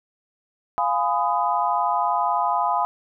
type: chord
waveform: sine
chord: F half-diminished seventh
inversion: none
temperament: equal with one note detuned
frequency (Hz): 698.5 / 830.6 / 1006.8 / 1244.5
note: F5 / Ab5 / Cb6 / Eb6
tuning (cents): 0 / 0 / +33 / 0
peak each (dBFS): -25 / -24 / -23 / -27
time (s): 0.78-2.85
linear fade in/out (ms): 0
effects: none